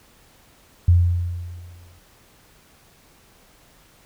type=tone with exponential decay; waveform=sine; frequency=87.31 Hz; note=F2; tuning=in tune; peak=-9 dBFS; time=0.88-1.99 s; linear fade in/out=5 ms; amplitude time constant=240 ms; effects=pink hiss -54 dBFS RMS until 4.05 s